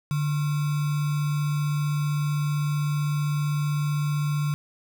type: tone with sample-and-hold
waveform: sine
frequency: 147.4 Hz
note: D3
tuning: 7 cents sharp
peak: -22 dBFS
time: 0.11-4.54 s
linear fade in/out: 0 ms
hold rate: 1225 Hz
effects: none